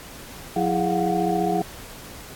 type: tone cluster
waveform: sine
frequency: 180.2 / 330.1 / 413.2 / 708 / 743 Hz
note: F#3 / E4 / G#4 / F5 / F#5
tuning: -45 / +2 / -9 / +23 / +7 cents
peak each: -26 dBFS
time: 0.56-1.62 s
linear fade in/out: 5 ms
effects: pink hiss -41 dBFS RMS until 2.35 s + AAC 64 kbps